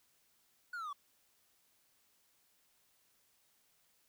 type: linear sweep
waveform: triangle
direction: down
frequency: 1488 to 1106 Hz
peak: -38 dBFS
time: 0.73-0.93 s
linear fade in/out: 5 ms
effects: white hiss -73 dBFS RMS until 4.08 s